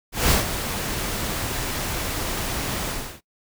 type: noise with ADSR envelope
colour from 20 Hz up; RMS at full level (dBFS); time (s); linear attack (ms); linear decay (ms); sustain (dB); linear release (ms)
pink; -17; 0.12-3.21; 190; 130; -10; 330
effects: noise-tail reverb RT60 0.1 s tail -20 dB re dry